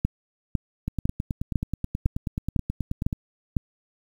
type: two click trains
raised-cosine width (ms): 5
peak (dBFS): -14 / -9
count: 22 / 8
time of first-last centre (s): 0.88-3.128 / 0.05-3.568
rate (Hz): 9.34 / 1.99
effects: 8-bit